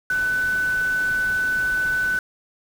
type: tone in noise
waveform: sine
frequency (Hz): 1500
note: F#6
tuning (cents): +23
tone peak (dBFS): -19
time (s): 0.1-2.19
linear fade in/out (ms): 2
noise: pink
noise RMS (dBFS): -37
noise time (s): 0.1-2.19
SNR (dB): +15
effects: none